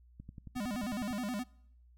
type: click train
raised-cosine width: 5 ms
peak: -34 dBFS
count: 11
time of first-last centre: 0.2-1.109 s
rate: 11 Hz
type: tone with vibrato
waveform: square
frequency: 225.7 Hz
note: A3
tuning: 44 cents sharp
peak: -35 dBFS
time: 0.55-1.44 s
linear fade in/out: 20 ms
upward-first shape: square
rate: 9.5 Hz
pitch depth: 180 cents each way
effects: noise-tail reverb RT60 0.7 s tail -24 dB re dry + added 60 Hz sine -58 dBFS peak until 1.97 s